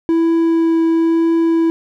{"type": "tone with vibrato", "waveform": "triangle", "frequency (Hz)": 329.6, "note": "E4", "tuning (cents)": 0, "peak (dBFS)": -9, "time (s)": [0.09, 1.7], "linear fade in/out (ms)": 0, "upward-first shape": "triangle", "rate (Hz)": 1, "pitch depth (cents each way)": 9, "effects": []}